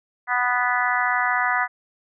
harmonic tone, 246.9 Hz, B3, in tune, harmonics 3 / 4 / 5 / 6 / 7 / 8, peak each -26 / -26 / -26 / -26 / -26 / -26 dBFS, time 0.27-1.68 s, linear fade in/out 50 ms, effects none

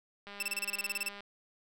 click train, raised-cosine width 0.3 ms, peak -31 dBFS, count 190, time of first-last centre 0.27-1.206 s, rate 202 Hz
sawtooth tone bursts, 2660 Hz, E7, 15 cents sharp, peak -28 dBFS, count 13, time 0.4-1.086 s, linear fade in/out 2 ms, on 26 ms, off 29 ms
effects none

